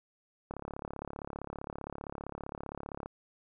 click train, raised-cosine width 1 ms, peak -25 dBFS, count 91, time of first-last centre 0.51-3.06 s, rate 35.3 Hz, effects none

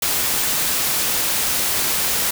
white noise, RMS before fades -20 dBFS, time 0.02-2.31 s, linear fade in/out 5 ms, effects none

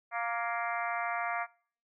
harmonic tone with a mistuned harmonic, 233.4 Hz, A#3, 2 cents sharp, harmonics 3 / 4 / 5 / 6 / 7 / 8 / 9 / 10, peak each -35 / -40 / -38 / -40 / -42 / -45 / -40 / -46 dBFS, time 0.11-1.47 s, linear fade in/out 50 ms, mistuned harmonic 7, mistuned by +35 cents, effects noise-tail reverb RT60 0.5 s tail -23 dB re dry

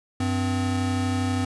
square tone pair together, 96.41 / 256.8 Hz, G2 / C4, -28 / -32 cents, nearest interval octave + perfect fourth, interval 1696 cents, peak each -26 dBFS, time 0.2-1.45 s, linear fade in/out 5 ms, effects resampled to 24000 Hz

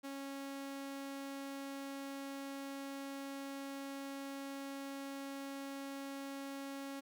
sawtooth tone, 275.4 Hz, C#4, 11 cents flat, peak -39 dBFS, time 0.03-7.01 s, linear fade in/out 20 ms, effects none

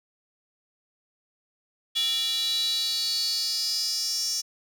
square tone with high-pass filter sweep, 261.6 Hz, C4, in tune, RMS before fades -27 dBFS, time 1.95-4.42 s, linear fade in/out 20 ms, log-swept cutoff 3400 to 5700 Hz, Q 8.8, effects none

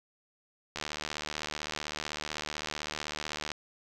click train, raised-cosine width 0.2 ms, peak -17 dBFS, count 210, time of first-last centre 0.76-3.517 s, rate 75.8 Hz, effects none

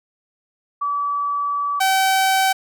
sine / sawtooth tone pair in turn, 1149 / 766.9 Hz, D6 / G5, -38 / -38 cents, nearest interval perfect fifth, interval 700 cents, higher first, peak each -19 / -11 dBFS, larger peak second, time 0.81-1.8 / 1.8-2.53 s, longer first, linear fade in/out 10 ms, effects none

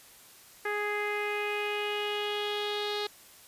sawtooth tone with low-pass filter sweep, 415.3 Hz, G#4, in tune, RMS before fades -32 dBFS, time 0.65-3.07 s, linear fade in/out 5 ms, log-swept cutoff 1900 to 4000 Hz, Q 4.6, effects white hiss -54 dBFS RMS until 3.47 s + resampled to 32000 Hz

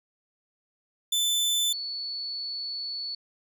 sawtooth / sine tone pair in turn, 3520 / 4435 Hz, A7 / C#8, 0 / 0 cents, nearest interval major third, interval 400 cents, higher second, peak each -20 / -31 dBFS, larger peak first, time 1.12-1.73 / 1.73-3.15 s, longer second, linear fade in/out 5 ms, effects none

